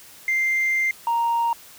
sine tone pair in turn, 2093 / 932.3 Hz, C7 / A#5, 0 / 0 cents, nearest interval octave + major second, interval 1400 cents, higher first, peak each -17 dBFS, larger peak neither, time 0.28-0.91 / 1.07-1.53 s, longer first, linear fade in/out 2 ms, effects tanh soft clip ceiling -16 dBFS + white hiss -46 dBFS RMS until 1.78 s

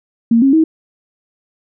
sine tone with pitch steps, 230.9 / 271.4 / 319.1 Hz, A#3 / C#4 / D#4, -16 / -36 / +44 cents, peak -7 dBFS, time 0.31-0.64 s, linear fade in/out 5 ms, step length 110 ms, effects none

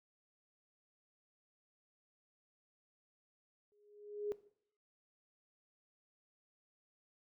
sine tone with exponential growth, 414.8 Hz, G#4, 2 cents flat, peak -33 dBFS, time 3.72-4.32 s, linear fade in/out 0 ms, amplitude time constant 130 ms, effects noise-tail reverb RT60 0.6 s tail -17 dB re dry

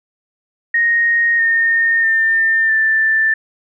sine tone with pitch steps, 1864.7 / 1832.7 / 1801.2 / 1770.2 Hz, A#6 / A#6 / A6 / A6, 0 / -30 / +40 / +10 cents, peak -11 dBFS, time 0.74-3.34 s, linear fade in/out 5 ms, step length 650 ms, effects none

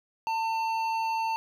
triangle tone with hard clipping, 898 Hz, A5, 35 cents sharp, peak -28 dBFS, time 0.27-1.36 s, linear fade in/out 0 ms, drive 13 dB, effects none

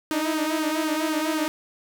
sawtooth tone with flanger, 312 Hz, D#4, 5 cents sharp, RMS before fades -25 dBFS, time 0.11-1.48 s, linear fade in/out 0 ms, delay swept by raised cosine 0.64 to 5.64 ms, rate 4 Hz, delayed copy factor +0.65, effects none

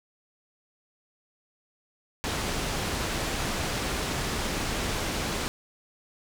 pink low-pass noise, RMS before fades -30 dBFS, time 2.24-5.48 s, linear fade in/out 0 ms, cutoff 8200 Hz, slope 12 dB/octave, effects none

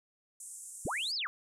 pink band-pass noise, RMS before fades -47 dBFS, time 0.4-1.12 s, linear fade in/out 5 ms, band 7400 to 9900 Hz, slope 48 dB/octave
sine linear two-way sweep, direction up then down, 43.65 to 5274 to 1077 Hz, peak -32 dBFS, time 0.85-1.27 s, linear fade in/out 0 ms, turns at 1.15 s
effects none

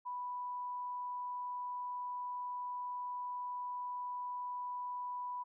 sine tone, 987.8 Hz, B5, in tune, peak -38 dBFS, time 0.05-5.44 s, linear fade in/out 20 ms, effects none

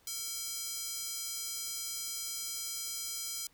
square tone with high-pass filter, 455 Hz, A#4, 42 cents flat, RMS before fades -39 dBFS, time 0.07-3.47 s, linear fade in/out 2 ms, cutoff 5800 Hz, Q 1.2, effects pink hiss -66 dBFS RMS until 3.53 s

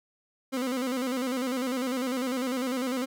30% pulse tone with vibrato, 255.9 Hz, C4, 38 cents flat, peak -25 dBFS, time 0.52-3.06 s, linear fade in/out 20 ms, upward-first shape square, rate 10 Hz, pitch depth 69 cents each way, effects none

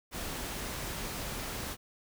pink noise, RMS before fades -38 dBFS, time 0.11-1.77 s, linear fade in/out 50 ms, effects none

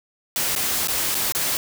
white noise with dropouts, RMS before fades -23 dBFS, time 0.36-1.57 s, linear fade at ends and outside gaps 1 ms, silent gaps 0.552-0.561 / 0.873-0.883 / 1.146-1.151 / 1.322-1.349 s, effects none

